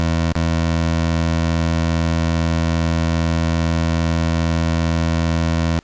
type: tone with dropouts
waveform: 20% pulse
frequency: 82.41 Hz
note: E2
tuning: in tune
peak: -11 dBFS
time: 0-5.79 s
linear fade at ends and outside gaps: 0 ms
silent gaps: 0.324-0.354 s
effects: pink hiss -53 dBFS RMS until 5.83 s + resampled to 16000 Hz